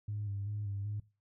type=tone with vibrato; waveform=sine; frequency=102.1 Hz; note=G#2; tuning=29 cents flat; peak=-34 dBFS; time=0.08-1 s; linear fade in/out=5 ms; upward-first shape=square; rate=2.6 Hz; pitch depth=39 cents each way; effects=noise-tail reverb RT60 0.3 s tail -20 dB re dry + tanh soft clip ceiling -30 dBFS